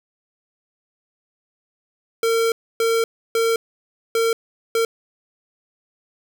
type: tone bursts at uneven times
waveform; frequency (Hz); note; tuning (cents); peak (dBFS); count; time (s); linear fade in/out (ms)
square; 456.3; A#4; -37; -17; 5; 2.23-2.52 / 2.8-3.04 / 3.35-3.56 / 4.15-4.33 / 4.75-4.85; 2
effects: none